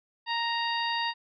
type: harmonic tone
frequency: 932.3 Hz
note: A#5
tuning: in tune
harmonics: 1 / 2 / 3 / 4 / 5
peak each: -30 / -33 / -35 / -36 / -37 dBFS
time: 0.26-1.14 s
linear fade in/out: 50 ms
effects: none